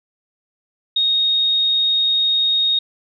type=tone; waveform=sine; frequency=3729 Hz; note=A#7; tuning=in tune; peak=-14 dBFS; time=0.96-2.79 s; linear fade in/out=5 ms; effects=none